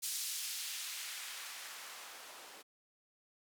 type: noise with band-pass filter sweep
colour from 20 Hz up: blue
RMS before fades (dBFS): -44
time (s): 0.02-2.63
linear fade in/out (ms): 20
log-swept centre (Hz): 5700 to 500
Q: 0.74
effects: none